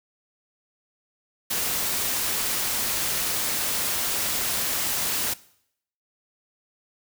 white noise, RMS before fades -26 dBFS, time 1.5-5.34 s, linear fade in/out 10 ms, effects noise-tail reverb RT60 0.7 s tail -20 dB re dry

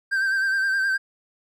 triangle tone with vibrato, 1568 Hz, G6, in tune, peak -18 dBFS, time 0.11-0.98 s, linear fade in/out 20 ms, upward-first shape sine, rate 9.6 Hz, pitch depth 40 cents each way, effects none

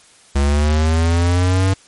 square linear sweep, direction up, 69 to 96.5 Hz, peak -13 dBFS, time 0.35-1.74 s, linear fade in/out 10 ms, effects white hiss -48 dBFS RMS until 1.87 s + MP3 48 kbps

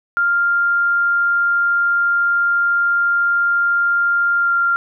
sine tone with pitch glide, 1397 to 1388.2 Hz, F6 to F6, 0 to -11 cents, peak -13 dBFS, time 0.17-4.76 s, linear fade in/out 0 ms, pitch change -11 cents, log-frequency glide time 4.38-4.52 s, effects none

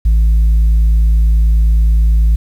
sine tone, 54.7 Hz, A1, 9 cents flat, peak -4 dBFS, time 0.05-2.36 s, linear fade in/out 10 ms, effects tanh soft clip ceiling -6 dBFS + 7-bit

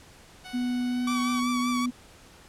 10% pulse tone with pitch glide, 740 to 763 Hz, F#5 to G5, 0 to -47 cents, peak -32 dBFS, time 0.44-1.41 s, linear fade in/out 20 ms, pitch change +53 cents, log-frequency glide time 0.88-1.18 s
sine tone, 246.9 Hz, B3, in tune, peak -25 dBFS, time 0.53-1.91 s, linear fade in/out 20 ms
sawtooth tone with vibrato, 1144 Hz, D6, 46 cents flat, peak -25 dBFS, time 1.07-1.86 s, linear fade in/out 5 ms, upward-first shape triangle, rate 5.2 Hz, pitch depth 48 cents each way
effects pink hiss -52 dBFS RMS until 2.48 s + low-pass 10000 Hz 12 dB/octave

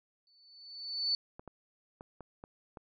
sine tone with exponential growth, 4489 Hz, C#8, 21 cents sharp, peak -26 dBFS, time 0.27-1.15 s, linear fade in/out 1 ms, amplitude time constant 190 ms
clicks, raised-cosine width 1 ms, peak -32 dBFS, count 6, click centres 1.395 / 1.477 / 2.009 / 2.207 / 2.439 / 2.772 s
effects none

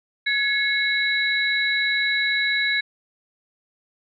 sine tone cluster, 1683 / 2181 / 3917 Hz, G#6 / C#7 / B7, +23 / -29 / -15 cents, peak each -23 / -23 / -25 dBFS, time 0.26-2.81 s, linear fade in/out 10 ms, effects none

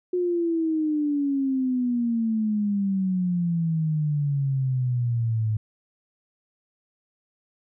sine exponential sweep, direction down, 362.7 to 107.2 Hz, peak -21 dBFS, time 0.13-5.57 s, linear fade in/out 5 ms, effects none

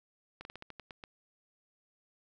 slowing click train, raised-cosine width 0.3 ms, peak -29 dBFS, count 9, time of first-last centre 0.41-1.038 s, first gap 41 ms, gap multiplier 1.18, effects none

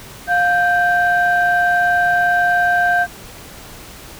sine tone pair together, 706.6 / 1568 Hz, F5 / G6, +20 / 0 cents, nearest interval octave + major second, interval 1380 cents, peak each -14 dBFS, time 0.27-3.07 s, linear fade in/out 50 ms, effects tanh soft clip ceiling -6 dBFS + pink hiss -37 dBFS RMS until 4.19 s

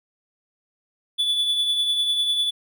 triangle tone with tremolo, 3455 Hz, A7, 32 cents flat, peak -16 dBFS, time 1.18-2.51 s, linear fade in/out 20 ms, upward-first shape triangle, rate 10 Hz, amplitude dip 45%, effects none

